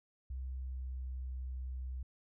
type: tone with pitch glide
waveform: sine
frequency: 64.7 to 63.96 Hz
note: C2 to C2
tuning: -19 to -39 cents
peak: -38 dBFS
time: 0.3-2.03 s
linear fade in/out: 5 ms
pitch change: -20 cents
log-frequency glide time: 0.48-1.26 s
effects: none